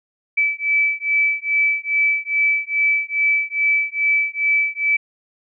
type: beating tone pair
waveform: sine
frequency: 2306 / 2308.4 Hz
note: D7 / D7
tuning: -32 / -30 cents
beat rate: 2.4 Hz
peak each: -19 dBFS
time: 0.37-4.97 s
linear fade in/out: 10 ms
effects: none